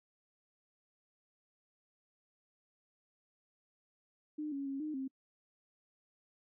sine tone with pitch steps, 302.5 / 277.8 / 273.2 / 306 / 266.2 Hz, D#4 / C#4 / C#4 / D#4 / C4, -49 / +4 / -25 / -29 / +30 cents, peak -36 dBFS, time 4.38-5.08 s, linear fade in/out 10 ms, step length 140 ms, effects noise-tail reverb RT60 0.1 s tail -26 dB re dry

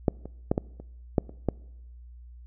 clicks, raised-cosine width 2 ms, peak -7 / -25 / -9 / -11 / -28 / -7 / -29 / -10 dBFS, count 8, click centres 0.082 / 0.256 / 0.515 / 0.579 / 0.8 / 1.182 / 1.294 / 1.487 s, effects noise-tail reverb RT60 1.0 s tail -25 dB re dry + added 60 Hz sine -44 dBFS peak until 2.46 s

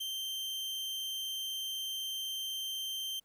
40% pulse tone, 3136 Hz, G7, in tune, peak -35 dBFS, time 0-3.2 s, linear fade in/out 10 ms, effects pink hiss -75 dBFS RMS until 3.24 s

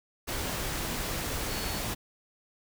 sine tone in noise, 4410 Hz, C#8, 10 cents flat, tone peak -42 dBFS, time 1.49-1.8 s, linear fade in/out 20 ms, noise pink, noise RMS -33 dBFS, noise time 0.27-1.95 s, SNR -12 dB, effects none

